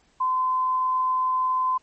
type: tone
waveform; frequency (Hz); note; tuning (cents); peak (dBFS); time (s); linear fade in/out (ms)
sine; 1026; C6; -34; -20; 0.2-1.78; 10
effects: pink hiss -62 dBFS RMS until 1.82 s + MP3 32 kbps